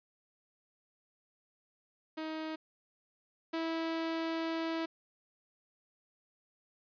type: tone pair in turn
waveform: sawtooth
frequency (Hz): 315.3 / 326.8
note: D#4 / E4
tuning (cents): +23 / -15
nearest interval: minor second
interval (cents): 62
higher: second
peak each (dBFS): -33 / -29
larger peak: second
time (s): 2.17-2.56 / 3.53-4.86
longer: second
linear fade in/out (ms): 10
effects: resampled to 11025 Hz